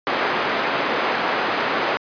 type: band-pass noise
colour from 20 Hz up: white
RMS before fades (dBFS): -22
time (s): 0.07-1.97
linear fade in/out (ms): 0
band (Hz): 270 to 1600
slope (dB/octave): 12
effects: resampled to 11025 Hz